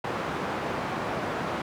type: band-pass noise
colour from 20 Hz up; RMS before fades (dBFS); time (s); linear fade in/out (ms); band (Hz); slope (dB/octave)
white; -31; 0.04-1.62; 5; 100 to 1100; 12
effects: none